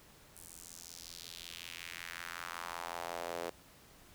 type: tone with high-pass filter sweep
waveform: sawtooth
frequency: 85.4 Hz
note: F2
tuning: 38 cents flat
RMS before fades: -45 dBFS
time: 0.36-3.5 s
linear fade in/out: 5 ms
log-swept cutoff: 9500 to 470 Hz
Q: 2
effects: pink hiss -60 dBFS RMS until 4.14 s